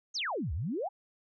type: exponential two-way sweep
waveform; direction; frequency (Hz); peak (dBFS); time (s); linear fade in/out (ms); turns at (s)
sine; down then up; 6790 to 65.41 to 874; -31; 0.14-0.89; 20; 0.53
effects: none